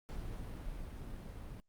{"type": "noise with level ramp", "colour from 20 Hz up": "brown", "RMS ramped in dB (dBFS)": [-42, -46], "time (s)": [0.09, 1.6], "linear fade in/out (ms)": 0, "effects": ["Opus 48 kbps"]}